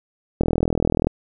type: click train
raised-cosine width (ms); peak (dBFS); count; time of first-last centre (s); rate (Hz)
2; -5; 28; 0.41-1.07; 40.9
effects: none